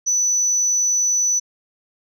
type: tone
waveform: sine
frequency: 5970 Hz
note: F#8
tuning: 15 cents sharp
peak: -14 dBFS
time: 0.06-1.4 s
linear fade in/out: 20 ms
effects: tanh soft clip ceiling -13 dBFS